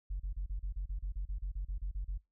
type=tone bursts; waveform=sine; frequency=46.25 Hz; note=F#1; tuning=in tune; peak=-32 dBFS; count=16; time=0.1-2.179 s; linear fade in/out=10 ms; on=99 ms; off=33 ms; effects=noise-tail reverb RT60 0.2 s tail -24 dB re dry + tanh soft clip ceiling -31 dBFS